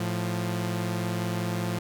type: tone pair together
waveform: sawtooth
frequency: 110.2 / 174.93 Hz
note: A2 / F3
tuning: +3 / +3 cents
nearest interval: minor sixth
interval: 800 cents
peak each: -26 dBFS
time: 0-1.79 s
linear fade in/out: 5 ms
effects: none